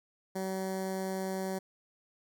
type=tone with notch filter; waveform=15% pulse; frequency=189.9 Hz; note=F#3; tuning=45 cents sharp; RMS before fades=-35 dBFS; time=0.35-1.59 s; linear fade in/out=10 ms; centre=2800 Hz; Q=0.85; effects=none